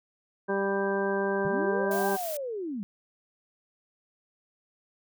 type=harmonic tone; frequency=197 Hz; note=G3; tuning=9 cents sharp; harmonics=1 / 2 / 3 / 4 / 5 / 6 / 8; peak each=-33 / -28 / -33 / -38 / -35 / -44 / -34 dBFS; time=0.48-2.17 s; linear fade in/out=20 ms
type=linear two-way sweep; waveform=sine; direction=up then down; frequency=138.2 to 818 to 187 Hz; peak=-31 dBFS; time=1.45-2.83 s; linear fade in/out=0 ms; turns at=2.09 s
type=noise; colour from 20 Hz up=blue; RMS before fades=-38 dBFS; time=1.91-2.37 s; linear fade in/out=2 ms
effects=none